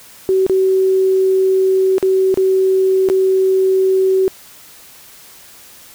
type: tone with dropouts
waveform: sine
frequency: 379.6 Hz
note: F#4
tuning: 44 cents sharp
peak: -10 dBFS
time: 0.29-4.28 s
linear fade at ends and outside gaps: 0 ms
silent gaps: 0.465-0.497 / 1.982-2.027 / 2.342-2.374 / 3.088-3.099 s
effects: white hiss -41 dBFS RMS until 5.94 s